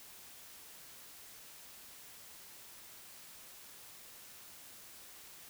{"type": "silence", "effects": ["white hiss -54 dBFS RMS until 5.49 s"]}